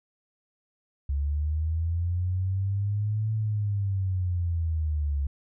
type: linear two-way sweep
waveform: sine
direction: up then down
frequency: 69 to 110 to 69 Hz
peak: -24 dBFS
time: 1.09-5.27 s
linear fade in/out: 5 ms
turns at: 3.33 s
effects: none